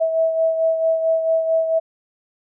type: beating tone pair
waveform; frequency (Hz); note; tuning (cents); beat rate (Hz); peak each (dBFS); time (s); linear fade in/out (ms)
sine; 649 / 653.5; E5 / E5; -27 / -15; 4.5; -16 / -25; 0-1.8; 20
effects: none